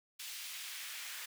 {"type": "noise with high-pass filter sweep", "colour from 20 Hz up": "pink", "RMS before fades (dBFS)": -45, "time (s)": [0.19, 1.26], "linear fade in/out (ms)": 10, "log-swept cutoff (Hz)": [2900, 1800], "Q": 1.1, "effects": []}